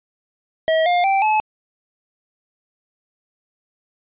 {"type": "tone with pitch steps", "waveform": "square", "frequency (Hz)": [641, 707.1, 780.1, 860.6], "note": ["E5", "F5", "G5", "A5"], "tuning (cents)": [-49, 21, -9, -39], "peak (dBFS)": -15, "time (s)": [0.68, 1.4], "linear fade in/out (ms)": 0, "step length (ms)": 180, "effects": ["resampled to 8000 Hz"]}